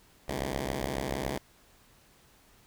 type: beating tone pair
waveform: 5% pulse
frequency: 64 / 71.1 Hz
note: C2 / C#2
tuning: -38 / +45 cents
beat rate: 7.1 Hz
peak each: -23 dBFS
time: 0.28-1.38 s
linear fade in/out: 5 ms
effects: pink hiss -61 dBFS RMS until 2.66 s